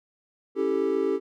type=chord; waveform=triangle; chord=A dominant seventh; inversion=first; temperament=equal; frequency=277.2 / 329.6 / 392 / 440 Hz; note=C#4 / E4 / G4 / A4; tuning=0 / 0 / 0 / 0 cents; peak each=-29 / -29 / -23 / -26 dBFS; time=0.55-1.2 s; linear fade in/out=50 ms; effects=none